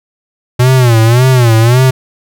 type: tone with vibrato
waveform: square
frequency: 120.9 Hz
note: B2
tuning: 36 cents flat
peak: -5 dBFS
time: 0.59-1.91 s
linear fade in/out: 10 ms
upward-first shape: sine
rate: 1.8 Hz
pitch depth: 140 cents each way
effects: none